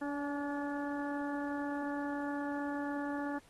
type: harmonic tone with a mistuned harmonic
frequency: 287.4 Hz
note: D4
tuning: 37 cents flat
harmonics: 1 / 2 / 3 / 4 / 5 / 6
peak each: -36 / -43 / -43 / -49 / -48 / -48 dBFS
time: 0.01-3.39 s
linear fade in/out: 10 ms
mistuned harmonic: 3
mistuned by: -16 cents
effects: pink hiss -64 dBFS RMS until 3.49 s + AAC 32 kbps